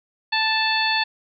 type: harmonic tone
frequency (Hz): 880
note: A5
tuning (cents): 0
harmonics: 1 / 2 / 3 / 4 / 5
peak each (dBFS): -24 / -24 / -25 / -27 / -25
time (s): 0.32-1.04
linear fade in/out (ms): 10
effects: none